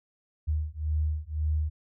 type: beating tone pair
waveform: sine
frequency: 75.9 / 77.8 Hz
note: D#2 / D#2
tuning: -42 / 0 cents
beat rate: 1.9 Hz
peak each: -29 dBFS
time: 0.47-1.7 s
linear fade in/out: 20 ms
effects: none